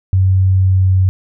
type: tone with pitch glide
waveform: sine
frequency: 94.4 to 93.75 Hz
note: F#2 to F#2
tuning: +35 to +23 cents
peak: -8 dBFS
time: 0.13-1.09 s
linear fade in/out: 0 ms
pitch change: -12 cents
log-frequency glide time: 0.56-0.95 s
effects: none